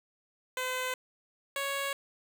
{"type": "tone pair in turn", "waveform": "10% pulse", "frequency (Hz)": [510, 554.9], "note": ["C5", "C#5"], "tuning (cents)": [-44, 2], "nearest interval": "minor second", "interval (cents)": 146, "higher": "second", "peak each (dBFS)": -23, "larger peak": "neither", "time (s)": [[0.57, 0.94], [1.56, 1.93]], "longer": "neither", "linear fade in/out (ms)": 2, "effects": []}